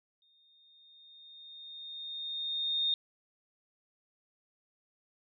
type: tone with exponential growth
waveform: sine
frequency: 3673 Hz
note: A#7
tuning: 26 cents flat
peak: -26 dBFS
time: 0.22-2.94 s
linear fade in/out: 1 ms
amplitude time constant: 590 ms
effects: none